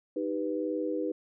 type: chord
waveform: sine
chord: Eb augmented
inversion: none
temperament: equal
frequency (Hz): 311.1 / 392 / 493.9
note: Eb4 / G4 / B4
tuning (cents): 0 / 0 / 0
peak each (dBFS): -32 / -35 / -33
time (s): 0.16-1.12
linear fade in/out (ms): 5
effects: none